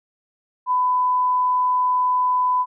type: tone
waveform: sine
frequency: 1001 Hz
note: B5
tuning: 23 cents sharp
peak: -16 dBFS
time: 0.66-2.66 s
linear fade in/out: 50 ms
effects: none